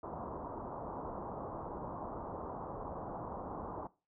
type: low-pass noise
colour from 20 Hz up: white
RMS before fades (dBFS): -43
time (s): 0.03-3.87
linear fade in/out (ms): 2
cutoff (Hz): 1100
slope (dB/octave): 48
effects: noise-tail reverb RT60 0.3 s tail -20 dB re dry